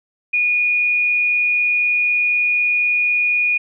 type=tone with frequency modulation; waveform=sine; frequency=2448 Hz; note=D#7; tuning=29 cents flat; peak=-14 dBFS; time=0.33-3.58 s; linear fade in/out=10 ms; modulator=118 Hz; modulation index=0.22; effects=none

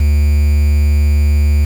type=tone with quantisation; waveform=triangle; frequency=73.3 Hz; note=D2; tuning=3 cents flat; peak=-6 dBFS; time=0-1.65 s; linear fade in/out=5 ms; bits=5; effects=none

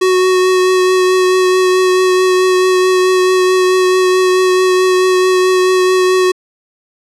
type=tone with vibrato; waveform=square; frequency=370 Hz; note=F#4; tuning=in tune; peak=-9 dBFS; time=0.01-6.32 s; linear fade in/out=10 ms; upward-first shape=triangle; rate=4.6 Hz; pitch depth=16 cents each way; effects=low-pass 9000 Hz 12 dB/octave

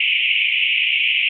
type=band-pass noise; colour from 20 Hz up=white; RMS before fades=-18 dBFS; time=0-1.29 s; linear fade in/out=5 ms; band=2200 to 3000 Hz; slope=96 dB/octave; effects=none

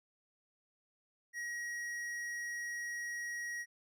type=tone with tanh clipping; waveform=sine; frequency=1900 Hz; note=A#6; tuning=33 cents sharp; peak=-40 dBFS; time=1.33-3.66 s; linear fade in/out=50 ms; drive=12 dB; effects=none

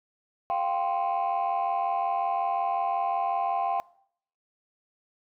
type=chord; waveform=sine; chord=F suspended second; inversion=none; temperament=equal; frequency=698.5 / 784 / 1046.5 Hz; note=F5 / G5 / C6; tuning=0 / 0 / 0 cents; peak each=-27 / -26 / -30 dBFS; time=0.5-3.8 s; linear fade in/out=0 ms; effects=noise-tail reverb RT60 0.6 s tail -22 dB re dry + tanh soft clip ceiling -20 dBFS

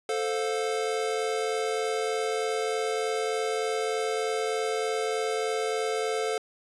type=chord; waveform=square; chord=F major; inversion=first; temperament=equal with one note detuned; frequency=440 / 523.3 / 710.3 Hz; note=A4 / C5 / F5; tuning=0 / 0 / +29 cents; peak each=-29 / -34 / -34 dBFS; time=0.09-6.38 s; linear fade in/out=2 ms; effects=resampled to 24000 Hz + 10-bit

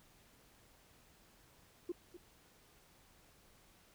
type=tone with echo; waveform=sine; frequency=350 Hz; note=F4; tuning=4 cents sharp; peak=-35 dBFS; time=1.89-1.92 s; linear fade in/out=5 ms; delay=250 ms; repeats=1; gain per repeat=-14 dB; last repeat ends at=2.17 s; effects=tanh soft clip ceiling -32 dBFS + pink hiss -66 dBFS RMS until 3.94 s

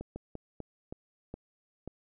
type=slowing click train; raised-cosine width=2 ms; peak=-26 dBFS; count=7; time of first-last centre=0.01-1.876 s; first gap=150 ms; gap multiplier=1.29; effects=none

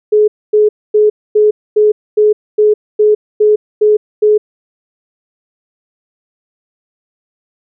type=tone bursts; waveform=sine; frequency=423.6 Hz; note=G#4; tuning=34 cents sharp; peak=-5 dBFS; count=11; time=0.12-4.38 s; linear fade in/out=10 ms; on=160 ms; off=250 ms; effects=none

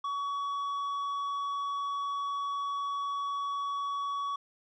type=tone with tanh clipping; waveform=triangle; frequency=1128 Hz; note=C#6; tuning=30 cents sharp; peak=-32 dBFS; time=0.04-4.36 s; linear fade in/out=5 ms; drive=10 dB; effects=none

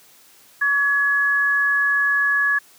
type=tone pair together; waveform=sine; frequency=1132 / 1692.6 Hz; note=C#6 / G#6; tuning=+36 / +32 cents; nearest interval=perfect fifth; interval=696 cents; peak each=-26 / -16 dBFS; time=0.61-2.59 s; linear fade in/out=10 ms; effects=white hiss -51 dBFS RMS until 2.78 s + high-pass 100 Hz 12 dB/octave

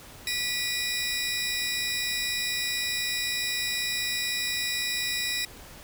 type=tone cluster; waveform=30% pulse; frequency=1958 / 2446 / 3856 / 5390 Hz; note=B6 / D#7 / B7 / E8; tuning=-15 / -30 / -42 / +38 cents; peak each=-30 dBFS; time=0.27-5.45 s; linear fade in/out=2 ms; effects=pink hiss -47 dBFS RMS until 5.83 s

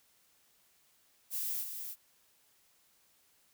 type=noise with echo; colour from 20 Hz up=violet; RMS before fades=-36 dBFS; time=1.3-1.66 s; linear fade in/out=50 ms; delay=300 ms; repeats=1; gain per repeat=-6 dB; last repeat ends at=1.96 s; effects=white hiss -69 dBFS RMS until 3.53 s

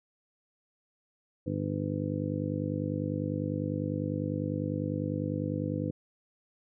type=harmonic tone; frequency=50 Hz; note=G1; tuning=35 cents sharp; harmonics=2 / 3 / 4 / 5 / 6 / 7 / 8 / 9 / 10; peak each=-36 / -35 / -39 / -38 / -35 / -47 / -48 / -48 / -38 dBFS; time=1.46-5.91 s; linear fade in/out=10 ms; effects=none

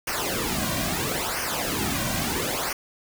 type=noise with flanger; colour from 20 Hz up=pink; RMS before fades=-27 dBFS; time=0.07-2.73 s; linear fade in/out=5 ms; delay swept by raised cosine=0.26 to 2.36 ms; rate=0.75 Hz; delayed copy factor=-0.75; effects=none

